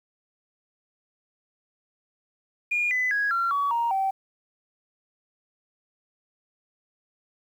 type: tone with pitch steps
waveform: sine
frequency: 2427 / 2006 / 1657.7 / 1370 / 1132.2 / 935.7 / 773.3 Hz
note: D#7 / B6 / G#6 / F6 / C#6 / A#5 / G5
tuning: -44 / +26 / -4 / -34 / +36 / +6 / -24 cents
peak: -21 dBFS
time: 2.71-4.11 s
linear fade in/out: 10 ms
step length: 200 ms
effects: tanh soft clip ceiling -17 dBFS + 9-bit